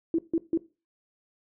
sine tone bursts, 329.5 Hz, E4, 1 cent flat, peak -21 dBFS, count 3, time 0.14-0.575 s, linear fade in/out 2 ms, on 45 ms, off 150 ms, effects noise-tail reverb RT60 0.3 s tail -18 dB re dry

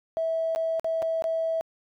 triangle tone with dropouts, 652 Hz, E5, 19 cents flat, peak -20 dBFS, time 0.17-1.61 s, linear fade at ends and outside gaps 0 ms, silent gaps 0.55-0.56 / 0.796-0.845 / 1.021-1.026 / 1.222-1.241 s, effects tanh soft clip ceiling -22 dBFS

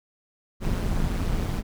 brown noise with amplitude modulation, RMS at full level -22 dBFS, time 0.6-1.63 s, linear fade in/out 50 ms, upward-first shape sine, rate 182 Hz, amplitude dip 70%, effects none

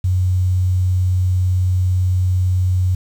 sine tone, 91.8 Hz, F#2, 13 cents flat, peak -13 dBFS, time 0.04-2.95 s, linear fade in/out 5 ms, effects 7-bit

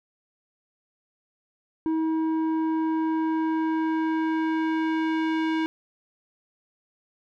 square tone with low-pass filter sweep, 319.7 Hz, D#4, 47 cents sharp, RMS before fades -25 dBFS, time 1.86-5.66 s, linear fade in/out 0 ms, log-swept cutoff 680 to 2700 Hz, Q 1.1, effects none

